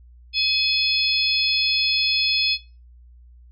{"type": "harmonic tone with a mistuned harmonic", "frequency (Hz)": 854, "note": "G#5", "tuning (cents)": 48, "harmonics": [3, 4, 5, 6], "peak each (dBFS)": [-24, -24, -24, -24], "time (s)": [0.33, 2.58], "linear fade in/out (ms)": 50, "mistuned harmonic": 3, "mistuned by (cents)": -16, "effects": ["noise-tail reverb RT60 0.3 s tail -18 dB re dry", "added 60 Hz sine -45 dBFS peak until 3.51 s"]}